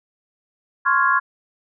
sine chord, Db major seventh, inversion third, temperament equal, 1046.5 / 1108.7 / 1396.9 / 1661.2 Hz, C6 / Db6 / F6 / Ab6, 0 / 0 / 0 / 0 cents, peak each -20 dBFS, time 0.85-1.2 s, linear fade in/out 20 ms, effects none

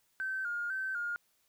triangle tone with vibrato, 1480 Hz, F#6, in tune, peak -29 dBFS, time 0.2-1.16 s, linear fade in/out 0 ms, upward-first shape square, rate 2 Hz, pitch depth 72 cents each way, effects tanh soft clip ceiling -31 dBFS + white hiss -73 dBFS RMS until 1.48 s

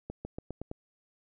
accelerating click train, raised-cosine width 2 ms, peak -24 dBFS, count 6, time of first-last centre 0.1-0.714 s, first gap 150 ms, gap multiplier 0.9, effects none

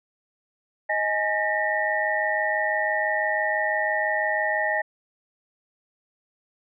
sine tone cluster, 626 / 834 / 1819 / 1925 Hz, D#5 / G#5 / A#6 / B6, +10 / +7 / -43 / -45 cents, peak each -27 / -28 / -26 / -28 dBFS, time 0.89-4.82 s, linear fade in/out 10 ms, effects none

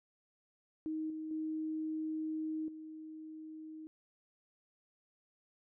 sine tone with level steps, 313.8 Hz, D#4, 15 cents sharp, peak -35 / -39 / -35 / -45 dBFS, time 0.86-3.87 s, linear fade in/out 0 ms, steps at 1.1 / 1.31 / 2.68 s, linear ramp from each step 2 ms, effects none

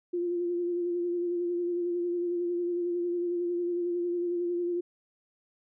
sine tone with vibrato, 349.2 Hz, F4, in tune, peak -27 dBFS, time 0.13-4.81 s, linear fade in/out 10 ms, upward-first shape sine, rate 11 Hz, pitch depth 27 cents each way, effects none

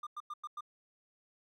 triangle tone bursts, 1200 Hz, D6, 37 cents sharp, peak -37 dBFS, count 5, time 0.03-0.608 s, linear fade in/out 5 ms, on 38 ms, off 97 ms, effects none

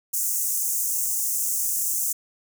pink high-pass noise, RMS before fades -25 dBFS, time 0.13-2.13 s, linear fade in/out 10 ms, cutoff 6400 Hz, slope 48 dB/octave, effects none

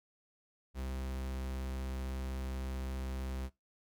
45% pulse tone, 65.41 Hz, C2, in tune, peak -37 dBFS, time 0.74-3.5 s, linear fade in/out 50 ms, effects noise-tail reverb RT60 0.2 s tail -20 dB re dry

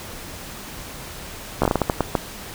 slowing click train, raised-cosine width 1 ms, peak -3 dBFS, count 10, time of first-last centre 1.62-2.152 s, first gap 14 ms, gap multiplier 1.34, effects pink hiss -36 dBFS RMS until 2.54 s

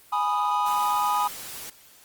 triangle chord, G# minor, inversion none, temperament equal with one note detuned, 830.6 / 987.8 / 1240.2 Hz, G#5 / B5 / D#6, 0 / 0 / -6 cents, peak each -24 dBFS, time 0.12-1.28 s, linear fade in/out 10 ms
white noise, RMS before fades -38 dBFS, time 0.66-1.7 s, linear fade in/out 5 ms
effects white hiss -53 dBFS RMS until 2.04 s + Opus 24 kbps

